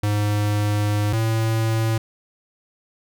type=tone pair in turn; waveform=square; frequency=104.1 / 112.08 Hz; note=G#2 / A2; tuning=+5 / +32 cents; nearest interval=minor second; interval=127 cents; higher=second; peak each=-19 dBFS; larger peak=neither; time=0.03-1.13 / 1.13-1.98 s; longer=first; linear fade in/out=5 ms; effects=none